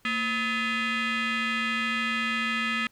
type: tone with frequency modulation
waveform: sine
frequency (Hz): 228.5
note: A#3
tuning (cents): -34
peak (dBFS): -23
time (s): 0.05-2.87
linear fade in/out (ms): 2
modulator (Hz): 752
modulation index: 3.7
effects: tanh soft clip ceiling -23 dBFS + pink hiss -63 dBFS RMS until 2.91 s